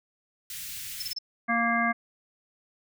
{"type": "band-stop noise", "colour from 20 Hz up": "white", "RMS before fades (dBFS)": -38, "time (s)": [0.5, 1.13], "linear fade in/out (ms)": 2, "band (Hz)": [160, 1800], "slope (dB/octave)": 24}
{"type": "tone bursts", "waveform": "sine", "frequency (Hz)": 5274, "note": "E8", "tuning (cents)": 0, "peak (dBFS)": -30, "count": 4, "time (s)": [1, 1.187], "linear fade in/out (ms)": 5, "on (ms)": 25, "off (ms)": 29}
{"type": "harmonic tone", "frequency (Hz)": 233.1, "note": "A#3", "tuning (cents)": 0, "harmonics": [1, 3, 5, 7, 9], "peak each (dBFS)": [-29, -29, -29, -29, -29], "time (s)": [1.48, 1.93], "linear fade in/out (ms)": 20}
{"effects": []}